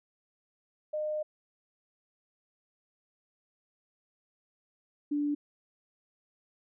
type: tone pair in turn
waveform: sine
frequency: 610 / 291.9 Hz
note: D#5 / D4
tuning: -34 / -10 cents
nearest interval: octave + minor second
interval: 1276 cents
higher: first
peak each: -30 / -27 dBFS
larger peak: second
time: 0.93-1.23 / 5.11-5.35 s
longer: first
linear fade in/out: 10 ms
effects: none